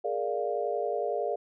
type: chord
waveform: sine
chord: Bb dominant seventh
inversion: third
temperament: equal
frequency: 415.3 / 466.2 / 587.3 / 698.5 Hz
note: Ab4 / Bb4 / D5 / F5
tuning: 0 / 0 / 0 / 0 cents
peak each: -33 dBFS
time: 0.04-1.36 s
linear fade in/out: 10 ms
effects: none